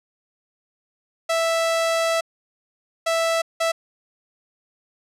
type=tone bursts at uneven times; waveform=sawtooth; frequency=659.3 Hz; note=E5; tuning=in tune; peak=-15 dBFS; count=3; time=1.29-2.21 / 3.06-3.42 / 3.6-3.72 s; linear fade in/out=10 ms; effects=low-pass 10000 Hz 12 dB/octave